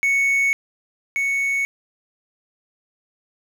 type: tone pair in turn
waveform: triangle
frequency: 2217 / 2217 Hz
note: C#7 / C#7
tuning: 0 / 0 cents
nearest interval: unison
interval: 0 cents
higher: neither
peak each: -14 / -17 dBFS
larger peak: first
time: 0.03-0.53 / 1.16-1.65 s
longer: first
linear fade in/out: 0 ms
effects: 8-bit